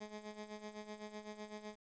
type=tone with tremolo; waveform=15% pulse; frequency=211.6 Hz; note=G#3; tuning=33 cents sharp; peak=-38 dBFS; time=0-1.76 s; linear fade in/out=20 ms; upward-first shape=sine; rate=7.9 Hz; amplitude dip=75%; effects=resampled to 16000 Hz + 11-bit